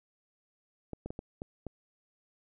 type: clicks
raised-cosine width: 2 ms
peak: -25 dBFS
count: 6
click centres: 0.933 / 1.06 / 1.105 / 1.191 / 1.419 / 1.667 s
effects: none